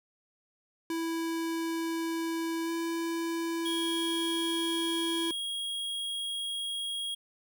square tone with pitch glide, 329.6 to 332.7 Hz, E4 to E4, 0 to +16 cents, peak -31 dBFS, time 0.9-5.31 s, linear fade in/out 2 ms, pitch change +16 cents, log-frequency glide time 2.64-2.7 s
square tone, 3285 Hz, G#7, 20 cents flat, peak -33 dBFS, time 3.65-7.15 s, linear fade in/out 10 ms
effects none

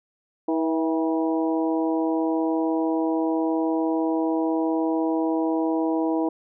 harmonic tone with a mistuned harmonic, 160.9 Hz, E3, 42 cents flat, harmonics 2 / 3 / 4 / 5 / 6, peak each -22 / -29 / -30 / -33 / -33 dBFS, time 0.48-6.29 s, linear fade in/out 5 ms, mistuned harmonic 4, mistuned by +37 cents, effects none

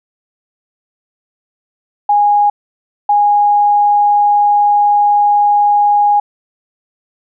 sine tone pair in turn, 824 / 824 Hz, G#5 / G#5, -14 / -14 cents, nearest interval unison, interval 0 cents, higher neither, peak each -7 dBFS, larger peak neither, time 2.09-2.5 / 3.09-6.2 s, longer second, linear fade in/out 5 ms, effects none

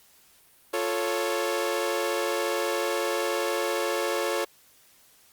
sawtooth chord, F augmented, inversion none, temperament equal, 349.2 / 440 / 554.4 Hz, F4 / A4 / C#5, 0 / 0 / 0 cents, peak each -27 / -26 / -25 dBFS, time 0.73-4.45 s, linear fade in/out 10 ms, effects white hiss -58 dBFS RMS until 5.32 s + Opus 48 kbps

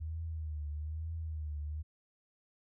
sine tone with vibrato, 77.78 Hz, D#2, in tune, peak -36 dBFS, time 0-1.83 s, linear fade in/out 20 ms, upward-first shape triangle, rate 1.1 Hz, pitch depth 100 cents each way, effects none

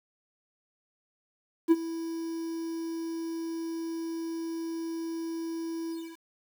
triangle tone with ADSR envelope, 329.6 Hz, E4, in tune, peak -13 dBFS, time 1.68-6.19 s, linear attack 34 ms, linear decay 37 ms, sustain -17 dB, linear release 280 ms, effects 8-bit

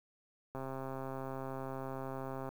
click train, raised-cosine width 1 ms, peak -28 dBFS, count 259, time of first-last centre 0.55-2.49 s, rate 133 Hz, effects 9-bit

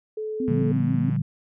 sine tone, 432.1 Hz, A4, 31 cents flat, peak -27 dBFS, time 0.17-0.72 s, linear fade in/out 5 ms
sine tone with vibrato, 246.9 Hz, B3, in tune, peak -24 dBFS, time 0.4-1.1 s, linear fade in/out 2 ms, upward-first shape triangle, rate 6.2 Hz, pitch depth 110 cents each way
click train, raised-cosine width 0.5 ms, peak -31 dBFS, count 85, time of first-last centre 0.48-1.163 s, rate 123 Hz
sine chord, G minor seventh, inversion first, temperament equal with one note detuned, 116.95 / 146.83 / 174.61 / 196 Hz, Bb2 / D3 / F3 / G3, +6 / 0 / 0 / 0 cents, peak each -27 / -24 / -29 / -29 dBFS, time 0.48-1.22 s, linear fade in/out 5 ms
effects none

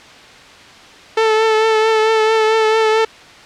sawtooth tone with vibrato, 440 Hz, A4, in tune, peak -7 dBFS, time 1.17-3.05 s, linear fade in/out 5 ms, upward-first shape triangle, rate 4.5 Hz, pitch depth 31 cents each way, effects white hiss -39 dBFS RMS until 3.45 s + low-pass 4000 Hz 12 dB/octave

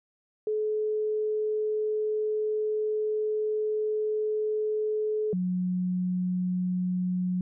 sine tone pair in turn, 428.5 / 181.62 Hz, A4 / F#3, -46 / -32 cents, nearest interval octave + minor third, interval 1486 cents, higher first, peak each -25 dBFS, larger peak neither, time 0.47-5.33 / 5.33-7.41 s, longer first, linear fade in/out 2 ms, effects none

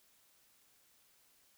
silence, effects white hiss -69 dBFS RMS until 1.57 s

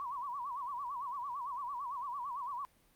sine tone with vibrato, 1046.5 Hz, C6, in tune, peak -37 dBFS, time 0-2.65 s, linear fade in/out 0 ms, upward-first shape sine, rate 8.9 Hz, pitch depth 170 cents each way, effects pink hiss -68 dBFS RMS until 2.95 s + Opus 48 kbps

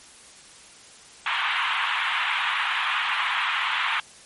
pink band-pass noise, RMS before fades -25 dBFS, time 1.26-4 s, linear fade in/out 2 ms, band 910 to 3400 Hz, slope 48 dB/octave, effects white hiss -48 dBFS RMS until 4.25 s + MP3 48 kbps

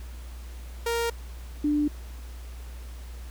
sawtooth / sine tone pair in turn, 466.2 / 295.6 Hz, A#4 / D4, 0 / +11 cents, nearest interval minor sixth, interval 789 cents, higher first, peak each -21 dBFS, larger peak neither, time 0.86-1.1 / 1.64-1.88 s, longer neither, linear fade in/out 5 ms, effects added 60 Hz sine -37 dBFS peak until 3.3 s + pink hiss -51 dBFS RMS until 3.3 s

